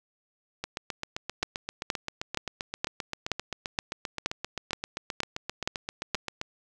two click trains, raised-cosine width 0.2 ms, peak -9 / -15 dBFS, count 11 / 45, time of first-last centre 1.43-6.147 / 0.64-6.414 s, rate 2.12 / 7.62 Hz, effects none

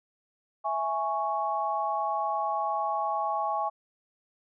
sine chord, C# minor, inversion first, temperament equal, 659.3 / 830.6 / 1108.7 Hz, E5 / G#5 / C#6, 0 / 0 / 0 cents, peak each -33 / -29 / -31 dBFS, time 0.64-3.7 s, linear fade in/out 20 ms, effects none

